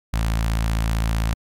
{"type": "tone with notch filter", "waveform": "sawtooth", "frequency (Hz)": 55.5, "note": "A1", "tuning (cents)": 16, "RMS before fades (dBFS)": -21, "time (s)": [0.13, 1.34], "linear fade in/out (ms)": 10, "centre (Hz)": 390, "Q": 0.77, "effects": ["MP3 96 kbps"]}